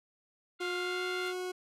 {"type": "harmonic tone", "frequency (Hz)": 698.5, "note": "F5", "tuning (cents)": 0, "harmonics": [2, 3, 4, 5, 6], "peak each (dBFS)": [-38, -42, -44, -46, -48], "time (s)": [0.59, 1.34], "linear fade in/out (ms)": 50}
{"type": "tone with pitch glide", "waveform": "40% pulse", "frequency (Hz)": [358.7, 365.2], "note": ["F4", "F#4"], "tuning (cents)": [46, -23], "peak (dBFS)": -34, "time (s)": [0.6, 1.52], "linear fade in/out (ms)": 10, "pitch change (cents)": 31, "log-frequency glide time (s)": [0.73, 1.04]}
{"type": "noise with exponential growth", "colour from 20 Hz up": "white", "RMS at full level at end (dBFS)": -48, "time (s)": [1.04, 1.28], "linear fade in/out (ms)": 0, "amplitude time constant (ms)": 52}
{"effects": ["low-pass 11000 Hz 12 dB/octave"]}